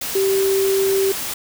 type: tone in noise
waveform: sine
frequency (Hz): 388.5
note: G4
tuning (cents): -16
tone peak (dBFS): -15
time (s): 0.15-1.12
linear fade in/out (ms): 5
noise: white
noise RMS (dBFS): -26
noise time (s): 0.01-1.34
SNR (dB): +8
effects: none